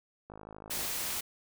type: click train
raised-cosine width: 1 ms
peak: -32 dBFS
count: 30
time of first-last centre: 0.3-0.849 s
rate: 52.8 Hz
type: noise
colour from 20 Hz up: white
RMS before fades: -35 dBFS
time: 0.7-1.21 s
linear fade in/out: 10 ms
effects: none